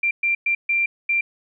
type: tone bursts at uneven times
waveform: sine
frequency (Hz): 2369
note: D7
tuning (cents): +14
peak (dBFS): -17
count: 5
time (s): 0.03-0.11 / 0.23-0.35 / 0.46-0.55 / 0.69-0.86 / 1.09-1.21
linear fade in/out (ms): 5
effects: none